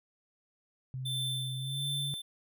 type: tone with pitch glide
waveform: sine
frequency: 130 to 140.95 Hz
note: C3 to C#3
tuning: -11 to +29 cents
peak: -35 dBFS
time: 0.94-2.14 s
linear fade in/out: 0 ms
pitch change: +140 cents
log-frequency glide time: 1.57-1.85 s
type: tone with tremolo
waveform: square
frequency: 3545 Hz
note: A7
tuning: 12 cents sharp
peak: -33 dBFS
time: 1.05-2.22 s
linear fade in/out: 10 ms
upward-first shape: sine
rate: 1.4 Hz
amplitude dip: 60%
effects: none